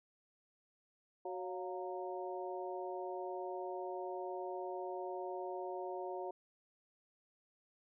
harmonic tone with a mistuned harmonic, 185 Hz, F#3, in tune, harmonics 2 / 3 / 4 / 5, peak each -43 / -46 / -45 / -48 dBFS, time 1.25-6.31 s, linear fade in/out 5 ms, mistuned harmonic 4, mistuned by -69 cents, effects none

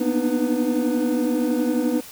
triangle tone cluster, 236.5 / 247.8 / 297.3 / 309 / 495 Hz, A#3 / B3 / D4 / D#4 / B4, +25 / +6 / +21 / -12 / +4 cents, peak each -26 / -21 / -25 / -23 / -25 dBFS, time 0-2.01 s, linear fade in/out 10 ms, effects white hiss -41 dBFS RMS until 2.11 s

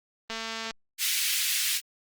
click train, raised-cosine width 0.2 ms, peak -17 dBFS, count 93, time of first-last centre 0.3-0.709 s, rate 225 Hz
pink high-pass noise, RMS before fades -27 dBFS, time 0.98-1.81 s, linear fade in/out 50 ms, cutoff 2200 Hz, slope 24 dB/octave
effects Opus 32 kbps

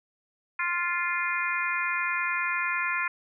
harmonic tone, 349.2 Hz, F4, in tune, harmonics 3 / 4 / 5 / 6 / 7, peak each -32 / -32 / -32 / -32 / -32 dBFS, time 0.59-3.08 s, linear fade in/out 5 ms, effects none

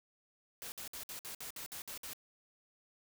white noise bursts, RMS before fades -45 dBFS, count 10, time 0.62-2.133 s, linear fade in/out 0 ms, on 100 ms, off 57 ms, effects none

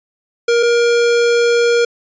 square tone pair in turn, 470.6 / 472.6 Hz, A#4 / A#4, +16 / +24 cents, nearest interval unison, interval 8 cents, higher second, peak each -11 dBFS, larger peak neither, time 0.48-0.63 / 0.63-1.85 s, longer second, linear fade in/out 5 ms, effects resampled to 16000 Hz

